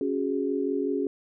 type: chord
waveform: sine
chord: C# suspended fourth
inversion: none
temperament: equal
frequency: 277.2 / 370 / 415.3 Hz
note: C#4 / F#4 / G#4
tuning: 0 / 0 / 0 cents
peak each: -28 / -30 / -29 dBFS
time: 0.01-1.07 s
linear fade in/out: 2 ms
effects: none